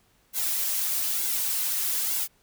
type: noise with flanger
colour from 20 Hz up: blue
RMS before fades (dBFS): -27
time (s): 0.33-2.28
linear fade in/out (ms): 50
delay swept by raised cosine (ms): 1.6 to 4.7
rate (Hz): 1.1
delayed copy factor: -0.95
effects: pink hiss -64 dBFS RMS until 2.42 s